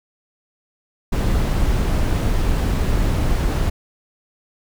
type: noise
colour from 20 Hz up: brown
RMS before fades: -18 dBFS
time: 1.12-3.7 s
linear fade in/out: 10 ms
effects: none